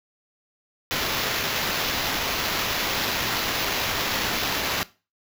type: noise with sample-and-hold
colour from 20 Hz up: white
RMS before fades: -26 dBFS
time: 0.91-4.83 s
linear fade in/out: 0 ms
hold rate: 8820 Hz
effects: noise-tail reverb RT60 0.3 s tail -18 dB re dry